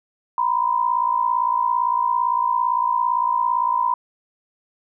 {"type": "tone pair together", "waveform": "sine", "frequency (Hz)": [957.3, 1015], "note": ["A#5", "B5"], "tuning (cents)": [46, 47], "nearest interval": "minor second", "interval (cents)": 101, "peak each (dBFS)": -20, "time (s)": [0.38, 3.94], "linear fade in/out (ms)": 2, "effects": []}